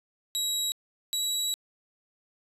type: tone pair in turn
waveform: 25% pulse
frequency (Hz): 3865 / 3896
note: B7 / B7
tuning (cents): -38 / -24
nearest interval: unison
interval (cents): 14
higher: second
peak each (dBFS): -23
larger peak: neither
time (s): 0.35-0.72 / 1.13-1.54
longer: second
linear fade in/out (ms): 0
effects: resampled to 32000 Hz